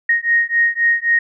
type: beating tone pair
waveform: sine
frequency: 1864.7 / 1868.5 Hz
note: A#6 / A#6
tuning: 0 / +4 cents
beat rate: 3.8 Hz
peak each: -16 dBFS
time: 0.09-1.19 s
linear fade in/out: 5 ms
effects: none